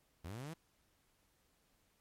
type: linear sweep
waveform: sawtooth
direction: up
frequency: 76.1 to 170.9 Hz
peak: -40 dBFS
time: 0.24-0.54 s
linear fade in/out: 10 ms
effects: pink hiss -75 dBFS RMS until 2 s + MP3 64 kbps